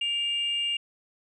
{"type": "tone pair together", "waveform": "sine", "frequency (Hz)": [2328, 2812], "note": ["D7", "F7"], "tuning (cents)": [-16, 11], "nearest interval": "minor third", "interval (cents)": 327, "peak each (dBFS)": [-35, -24], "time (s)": [0.01, 0.77], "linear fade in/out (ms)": 5, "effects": ["tanh soft clip ceiling -22 dBFS"]}